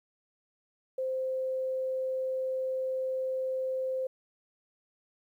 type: tone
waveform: sine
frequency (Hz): 521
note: C5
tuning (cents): -7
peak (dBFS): -29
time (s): 0.98-4.07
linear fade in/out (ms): 5
effects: 11-bit